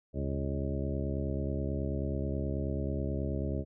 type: harmonic tone with a mistuned harmonic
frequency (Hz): 69.3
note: C#2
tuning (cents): 0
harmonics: 1 / 2 / 3 / 4 / 5 / 6 / 8 / 9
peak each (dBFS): -34 / -37 / -39 / -40 / -41 / -42 / -43 / -44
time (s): 0.13-3.65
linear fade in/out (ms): 50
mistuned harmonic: 1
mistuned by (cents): +140
effects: none